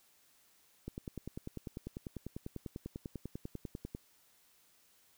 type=click train; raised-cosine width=3 ms; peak=-28 dBFS; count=32; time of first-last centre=0.88-3.949 s; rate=10.1 Hz; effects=white hiss -68 dBFS RMS until 5.17 s